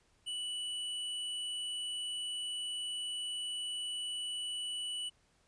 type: tone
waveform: square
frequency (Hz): 2960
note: F#7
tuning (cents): 0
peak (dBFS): -37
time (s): 0.26-5.1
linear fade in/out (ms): 20
effects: pink hiss -71 dBFS RMS until 5.47 s + resampled to 22050 Hz